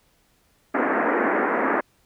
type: band-pass noise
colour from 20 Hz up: pink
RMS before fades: -22 dBFS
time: 0.74-1.81 s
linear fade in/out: 10 ms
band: 230 to 2000 Hz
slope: 48 dB/octave
effects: pink hiss -63 dBFS RMS until 2.05 s